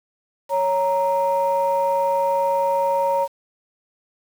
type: tone pair together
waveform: sine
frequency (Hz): 554.4 / 932.4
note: C#5 / A#5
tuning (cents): 0 / 0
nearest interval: major sixth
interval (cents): 900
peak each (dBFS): -19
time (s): 0.49-3.28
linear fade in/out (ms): 50
effects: tanh soft clip ceiling -11 dBFS + 7-bit